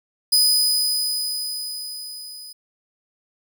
sawtooth tone with level ramp, 4986 Hz, D#8, 3 cents sharp, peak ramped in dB -10 to -34 dBFS, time 0.32-2.53 s, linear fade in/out 10 ms, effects none

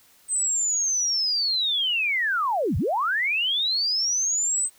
sine linear two-way sweep, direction down then up, 8310 to 63 to 8310 Hz, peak -21 dBFS, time 0.28-4.7 s, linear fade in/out 50 ms, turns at 2.77 s, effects white hiss -57 dBFS RMS until 4.78 s

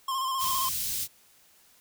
square tone with vibrato, 1058 Hz, C6, 19 cents sharp, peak -28 dBFS, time 0.08-0.69 s, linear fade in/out 5 ms, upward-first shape square, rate 15 Hz, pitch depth 34 cents each way
white band-stop noise, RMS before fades -31 dBFS, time 0.38-1.08 s, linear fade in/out 50 ms, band 160 to 3600 Hz, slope 12 dB/octave
effects white hiss -60 dBFS RMS until 1.8 s

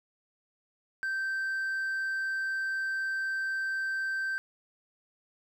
sine tone with hard clipping, 1559 Hz, G6, 10 cents flat, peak -30 dBFS, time 1.03-4.38 s, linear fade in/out 0 ms, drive 2 dB, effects none

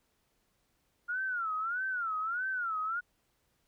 sine tone with vibrato, 1396.9 Hz, F6, in tune, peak -31 dBFS, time 1.08-3.01 s, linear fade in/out 20 ms, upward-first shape sine, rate 1.6 Hz, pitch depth 180 cents each way, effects pink hiss -75 dBFS RMS until 3.67 s

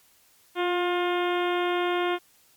harmonic tone with a mistuned harmonic, 355.4 Hz, F4, 30 cents sharp, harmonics 1 / 2 / 3 / 4 / 5 / 6 / 7 / 8 / 9 / 10, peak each -25 / -30 / -32 / -34 / -39 / -37 / -40 / -41 / -39 / -43 dBFS, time 0.55-2.19 s, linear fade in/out 50 ms, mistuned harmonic 1, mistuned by -20 cents, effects white hiss -60 dBFS RMS until 2.56 s + MP3 96 kbps

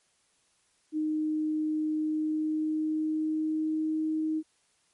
sine tone with pitch glide, 309 to 313.5 Hz, D#4 to D#4, -12 to +13 cents, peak -26 dBFS, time 0.92-4.43 s, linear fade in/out 50 ms, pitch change +25 cents, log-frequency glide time 1.94-4.02 s, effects white hiss -69 dBFS RMS until 4.93 s + MP3 48 kbps

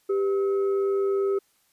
sine tone with frequency modulation, 394.2 Hz, G4, 10 cents sharp, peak -21 dBFS, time 0.09-1.39 s, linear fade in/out 10 ms, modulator 891 Hz, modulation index 0.3, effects white hiss -66 dBFS RMS until 1.72 s + resampled to 32000 Hz

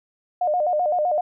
sine tone with vibrato, 659.3 Hz, E5, in tune, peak -18 dBFS, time 0.41-1.21 s, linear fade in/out 5 ms, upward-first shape square, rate 7.8 Hz, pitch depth 150 cents each way, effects none

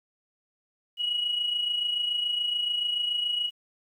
sine tone pair together, 2908 / 2935 Hz, F#7 / F#7, -31 / -15 cents, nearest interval unison, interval 16 cents, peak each -25 / -33 dBFS, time 0.97-3.51 s, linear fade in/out 50 ms, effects tanh soft clip ceiling -19 dBFS + 10-bit

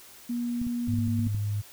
sine tone with pitch glide, 239.7 to 233.7 Hz, A#3 to A#3, +48 to +5 cents, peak -27 dBFS, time 0.29-1.28 s, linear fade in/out 10 ms, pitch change -43 cents, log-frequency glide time 0.92-1.06 s
clicks, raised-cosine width 5 ms, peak -25 dBFS, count 9, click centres 0.616 / 0.668 / 0.877 / 0.938 / 0.987 / 1.079 / 1.192 / 1.269 / 1.347 s
sine tone, 103.6 Hz, G#2, 4 cents flat, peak -26 dBFS, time 0.87-1.62 s, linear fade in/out 20 ms
effects white hiss -50 dBFS RMS until 1.72 s

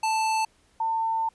square / sine tone pair in turn, 881 / 898.5 Hz, A5 / A5, +2 / +36 cents, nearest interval unison, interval 34 cents, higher second, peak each -23 dBFS, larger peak neither, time 0.03-0.45 / 0.8-1.29 s, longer second, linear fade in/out 5 ms, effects pink hiss -63 dBFS RMS until 1.34 s + resampled to 24000 Hz

